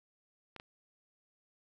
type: clicks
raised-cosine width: 0.3 ms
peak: -30 dBFS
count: 2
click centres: 0.563 / 0.599 s
effects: none